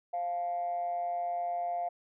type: tone with amplitude modulation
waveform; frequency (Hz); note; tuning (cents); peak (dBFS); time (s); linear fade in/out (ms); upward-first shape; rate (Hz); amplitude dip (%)
sine; 698.5; F5; 0; -27; 0.13-1.89; 10; sine; 171; 55
effects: tanh soft clip ceiling -25 dBFS